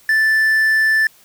triangle tone with quantisation, 1760 Hz, A6, in tune, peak -10 dBFS, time 0.09-1.07 s, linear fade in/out 2 ms, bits 6, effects white hiss -50 dBFS RMS until 1.24 s

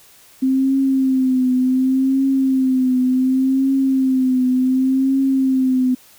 sine tone with vibrato, 261.6 Hz, C4, in tune, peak -13 dBFS, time 0.42-5.95 s, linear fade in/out 10 ms, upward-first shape triangle, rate 0.68 Hz, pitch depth 58 cents each way, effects white hiss -48 dBFS RMS until 6.18 s

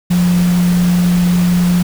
sine tone in noise, 177 Hz, F3, 23 cents sharp, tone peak -9 dBFS, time 0.1-1.83 s, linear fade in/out 10 ms, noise pink, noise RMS -25 dBFS, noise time 0.1-1.83 s, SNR +13 dB, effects none

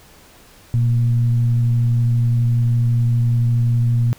sine tone with frequency modulation, 119.4 Hz, A#2, 42 cents sharp, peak -13 dBFS, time 0.74-4.13 s, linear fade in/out 0 ms, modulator 112 Hz, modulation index 0.28, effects pink hiss -47 dBFS RMS until 4.18 s

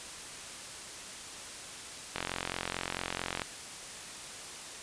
click train, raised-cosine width 0.3 ms, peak -16 dBFS, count 57, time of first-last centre 2.16-3.418 s, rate 44.5 Hz, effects white hiss -44 dBFS RMS until 4.82 s + resampled to 22050 Hz

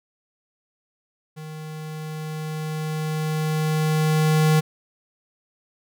square tone with level ramp, 155.56 Hz, D#3, in tune, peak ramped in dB -35 to -15 dBFS, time 1.36-4.61 s, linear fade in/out 20 ms, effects none

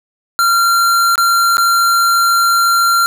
square tone with dropouts, 1377 Hz, F6, 25 cents flat, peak -10 dBFS, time 0.39-3.06 s, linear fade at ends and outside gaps 0 ms, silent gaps 1.156-1.179 / 1.57-1.581 s, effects none

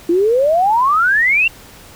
sine exponential sweep, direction up, 329.6 to 2794 Hz, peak -10 dBFS, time 0.09-1.48 s, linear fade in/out 5 ms, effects pink hiss -40 dBFS RMS until 1.95 s

